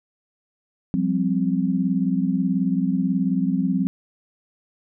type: chord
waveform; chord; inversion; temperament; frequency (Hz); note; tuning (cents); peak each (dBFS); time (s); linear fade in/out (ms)
sine; F suspended second; none; equal with one note detuned; 177.56 / 196 / 261.6; F3 / G3 / C4; +29 / 0 / 0; -23; 0.94-3.87; 0
effects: none